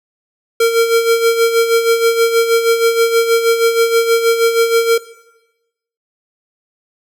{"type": "tone with tremolo", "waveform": "square", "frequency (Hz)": 460, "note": "A#4", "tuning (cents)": -23, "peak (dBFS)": -8, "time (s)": [0.6, 4.98], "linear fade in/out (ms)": 5, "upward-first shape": "sine", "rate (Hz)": 6.3, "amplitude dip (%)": 60, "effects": ["noise-tail reverb RT60 1.0 s tail -17 dB re dry"]}